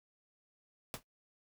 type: noise with exponential decay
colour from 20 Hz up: pink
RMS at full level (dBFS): -37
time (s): 0.94-1.03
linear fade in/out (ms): 0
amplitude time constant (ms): 18
effects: noise-tail reverb RT60 0.1 s tail -21 dB re dry